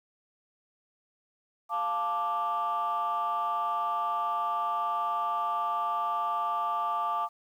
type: chord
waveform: sine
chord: D minor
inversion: first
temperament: equal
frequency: 698.5 / 880 / 1174.7 Hz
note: F5 / A5 / D6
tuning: 0 / 0 / 0 cents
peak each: -33 / -31 / -28 dBFS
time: 1.69-7.29 s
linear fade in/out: 50 ms
effects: tanh soft clip ceiling -22 dBFS + 10-bit